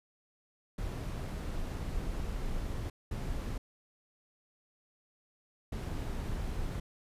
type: noise bursts at uneven times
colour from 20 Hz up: brown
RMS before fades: -36 dBFS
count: 3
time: 0.78-2.9 / 3.11-3.58 / 5.72-6.8 s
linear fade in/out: 5 ms
effects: resampled to 32000 Hz